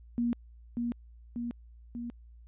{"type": "tone with echo", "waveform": "sine", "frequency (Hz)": 237.7, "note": "A#3", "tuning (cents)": 34, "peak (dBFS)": -26, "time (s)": [0.18, 0.33], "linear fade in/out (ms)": 0, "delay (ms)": 590, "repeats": 3, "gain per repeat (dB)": -3, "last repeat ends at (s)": 2.1, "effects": ["added 58 Hz sine -50 dBFS peak until 2.47 s", "resampled to 8000 Hz"]}